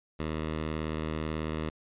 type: tone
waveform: 10% pulse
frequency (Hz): 78.2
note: D#2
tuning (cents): +9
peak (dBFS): -23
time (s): 0.19-1.7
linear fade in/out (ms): 10
effects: resampled to 8000 Hz